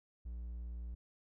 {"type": "tone", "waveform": "triangle", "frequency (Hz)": 59, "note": "A#1", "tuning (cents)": 22, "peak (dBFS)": -39, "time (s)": [0.25, 0.95], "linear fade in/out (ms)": 10, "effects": []}